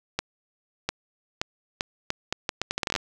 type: accelerating click train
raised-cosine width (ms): 0.2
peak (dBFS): -8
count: 17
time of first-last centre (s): 0.19-2.962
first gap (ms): 700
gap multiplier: 0.75
effects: none